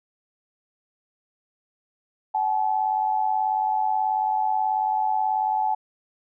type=tone pair together; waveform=sine; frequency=759.6 / 858 Hz; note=F#5 / A5; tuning=+45 / -44 cents; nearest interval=major second; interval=211 cents; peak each=-25 / -22 dBFS; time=2.34-5.75 s; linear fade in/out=10 ms; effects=none